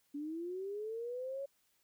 sine linear sweep, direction up, 282.2 to 560 Hz, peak -38 dBFS, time 0.14-1.46 s, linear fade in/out 10 ms, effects white hiss -75 dBFS RMS until 1.83 s

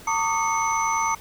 sine tone cluster, 908 / 1141 / 1230 / 2193 / 6080 Hz, A#5 / C#6 / D#6 / C#7 / F#8, -46 / +50 / -20 / -19 / +46 cents, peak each -23 / -28 / -27 / -29 / -30 dBFS, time 0.07-1.15 s, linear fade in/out 5 ms, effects tanh soft clip ceiling -11 dBFS + pink hiss -45 dBFS RMS until 1.2 s

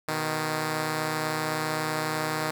5% pulse tone pair together, 123.61 / 155.56 Hz, B2 / D#3, +2 / 0 cents, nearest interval major third, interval 398 cents, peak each -24 / -16 dBFS, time 0.08-2.51 s, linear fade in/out 5 ms, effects none

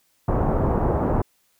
pink low-pass noise, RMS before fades -21 dBFS, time 0.28-1.22 s, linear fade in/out 5 ms, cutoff 1000 Hz, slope 24 dB/octave, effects white hiss -65 dBFS RMS until 1.59 s

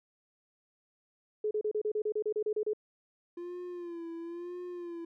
sine tone bursts, 425.7 Hz, G#4, 43 cents sharp, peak -28 dBFS, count 13, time 1.44-2.734 s, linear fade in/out 5 ms, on 70 ms, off 32 ms
triangle tone with vibrato, 344.9 Hz, F4, 22 cents flat, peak -36 dBFS, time 3.37-5.05 s, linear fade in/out 5 ms, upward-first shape sine, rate 1 Hz, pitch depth 62 cents each way
effects none

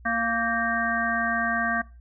harmonic tone with a mistuned harmonic, 231.3 Hz, A#3, 13 cents flat, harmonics 1 / 3 / 5 / 7 / 8, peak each -30 / -29 / -30 / -27 / -30 dBFS, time 0.05-1.82 s, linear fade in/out 10 ms, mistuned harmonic 7, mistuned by -45 cents, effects noise-tail reverb RT60 0.3 s tail -20 dB re dry + added 60 Hz sine -45 dBFS peak until 2 s

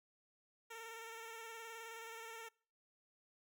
10% pulse tone with vibrato, 454.4 Hz, A#4, 44 cents flat, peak -40 dBFS, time 0.7-2.49 s, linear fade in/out 10 ms, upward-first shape square, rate 19 Hz, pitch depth 26 cents each way, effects noise-tail reverb RT60 0.5 s tail -26 dB re dry

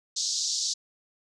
white band-pass noise, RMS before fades -29 dBFS, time 0.16-0.74 s, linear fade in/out 10 ms, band 3900 to 6900 Hz, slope 48 dB/octave, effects none

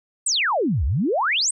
sine exponential two-way sweep, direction down then up, 8870 to 60 to 8870 Hz, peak -18 dBFS, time 0.26-1.51 s, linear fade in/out 5 ms, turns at 0.85 s, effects none

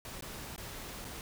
pink noise with dropouts, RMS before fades -44 dBFS, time 0.05-1.21 s, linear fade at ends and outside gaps 1 ms, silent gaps 0.209-0.223 / 0.562-0.579 / 1.045-1.05 s, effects none

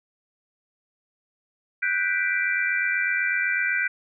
sine chord, G major seventh, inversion third, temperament equal, 1480 / 1568 / 1975.5 / 2349 Hz, F#6 / G6 / B6 / D7, 0 / 0 / 0 / 0 cents, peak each -27 dBFS, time 1.82-3.88 s, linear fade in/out 10 ms, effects none

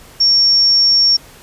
sine tone, 5500 Hz, F8, 27 cents flat, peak -8 dBFS, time 0.2-1.17 s, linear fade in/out 10 ms, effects pink hiss -41 dBFS RMS until 1.42 s + resampled to 32000 Hz

